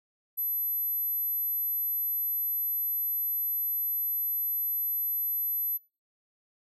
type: tone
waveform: sine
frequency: 12000 Hz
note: F#9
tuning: 23 cents sharp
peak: -27 dBFS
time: 0.37-5.78 s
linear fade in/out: 20 ms
effects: noise-tail reverb RT60 0.3 s tail -24 dB re dry